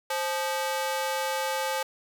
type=ring-modulated tone; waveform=sawtooth; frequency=697 Hz; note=F5; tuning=4 cents flat; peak=-20 dBFS; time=0.1-1.83 s; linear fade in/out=5 ms; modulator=169 Hz; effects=10-bit